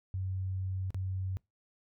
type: tone with dropouts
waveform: sine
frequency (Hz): 94.2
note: F#2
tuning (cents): +32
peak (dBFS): -32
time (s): 0.14-1.37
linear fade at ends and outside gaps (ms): 0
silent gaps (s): 0.905-0.945
effects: noise-tail reverb RT60 0.2 s tail -24 dB re dry